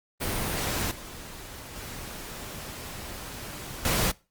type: noise with level steps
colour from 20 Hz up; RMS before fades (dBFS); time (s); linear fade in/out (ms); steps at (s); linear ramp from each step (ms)
pink; -29 / -42 / -39 / -25; 0.2-4.12; 20; 0.91 / 1.76 / 3.85; 2
effects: noise-tail reverb RT60 0.3 s tail -22 dB re dry + Opus 32 kbps